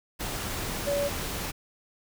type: tone in noise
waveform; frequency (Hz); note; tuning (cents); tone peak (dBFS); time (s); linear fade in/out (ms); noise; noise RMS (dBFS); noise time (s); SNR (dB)
sine; 570; C#5; +48; -25; 0.86-1.09; 20; pink; -33; 0.19-1.52; +5
effects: none